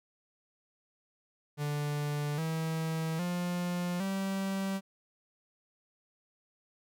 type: tone with pitch steps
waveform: 45% pulse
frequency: 146.83 / 161.05 / 176.64 / 193.74 Hz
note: D3 / E3 / F3 / G3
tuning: 0 / -40 / +20 / -20 cents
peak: -31 dBFS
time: 1.57-4.81 s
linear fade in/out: 50 ms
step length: 810 ms
effects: none